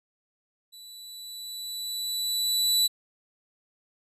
sawtooth tone with level ramp, 3959 Hz, B7, 3 cents sharp, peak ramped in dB -42 to -16 dBFS, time 0.72-2.88 s, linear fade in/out 20 ms, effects resampled to 32000 Hz

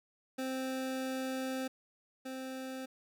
25% pulse tone pair in turn, 261.6 / 261.6 Hz, C4 / C4, 0 / 0 cents, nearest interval unison, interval 0 cents, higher neither, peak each -31 / -36 dBFS, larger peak first, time 0.38-1.68 / 2.25-2.86 s, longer first, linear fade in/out 10 ms, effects none

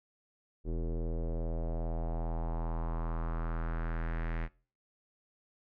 square tone with low-pass filter sweep, 41.2 Hz, E1, in tune, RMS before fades -34 dBFS, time 0.64-4.49 s, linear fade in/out 50 ms, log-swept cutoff 390 to 2000 Hz, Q 2.7, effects noise-tail reverb RT60 0.4 s tail -22 dB re dry

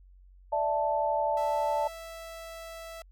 sine chord, D suspended second, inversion none, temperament equal, 587.3 / 659.3 / 880 Hz, D5 / E5 / A5, 0 / 0 / 0 cents, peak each -30 / -31 / -28 dBFS, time 0.52-1.88 s, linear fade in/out 10 ms
sawtooth tone, 659.3 Hz, E5, in tune, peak -37 dBFS, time 1.37-3.02 s, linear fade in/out 2 ms
effects added 46 Hz sine -52 dBFS peak until 3.11 s

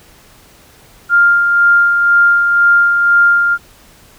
sine tone with tremolo, 1400 Hz, F6, 4 cents sharp, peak -5 dBFS, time 1.09-3.58 s, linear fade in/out 50 ms, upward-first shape sine, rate 2 Hz, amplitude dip 40%, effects pink hiss -44 dBFS RMS until 4.18 s

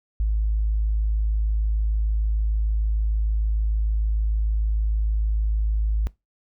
sine tone, 53.3 Hz, G#1, 46 cents sharp, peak -18 dBFS, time 0.2-6.07 s, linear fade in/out 0 ms, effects noise-tail reverb RT60 0.2 s tail -21 dB re dry + tanh soft clip ceiling -14 dBFS

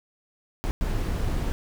brown noise bursts at uneven times, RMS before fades -26 dBFS, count 2, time 0.64-0.71 / 0.81-1.52 s, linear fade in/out 0 ms, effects none

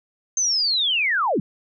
sine linear sweep, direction down, 6340 to 145.1 Hz, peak -18 dBFS, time 0.37-1.4 s, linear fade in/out 2 ms, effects none

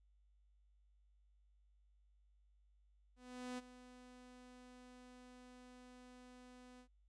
sawtooth tone with ADSR envelope, 250 Hz, B3, 21 cents sharp, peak -39 dBFS, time 3.16-6.88 s, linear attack 420 ms, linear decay 26 ms, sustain -15 dB, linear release 84 ms, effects added 50 Hz sine -69 dBFS peak until 7.08 s + resampled to 22050 Hz

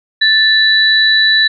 sine tone pair together, 1760 / 3951 Hz, A6 / B7, 0 / 0 cents, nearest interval octave + major second, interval 1400 cents, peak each -10 dBFS, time 0.21-1.48 s, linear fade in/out 10 ms, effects none

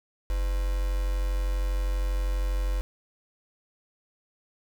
sine tone with quantisation, 46.25 Hz, F#1, in tune, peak -24 dBFS, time 0.3-2.81 s, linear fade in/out 0 ms, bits 6, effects none

